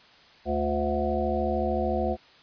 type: harmonic tone with a mistuned harmonic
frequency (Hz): 73.42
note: D2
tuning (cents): 0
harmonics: 1 / 3 / 5 / 7 / 9 / 10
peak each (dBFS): -31 / -31 / -31 / -31 / -31 / -31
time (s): 0.45-2.17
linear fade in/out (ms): 50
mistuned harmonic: 5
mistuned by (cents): -54
effects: white hiss -54 dBFS RMS until 2.42 s + resampled to 11025 Hz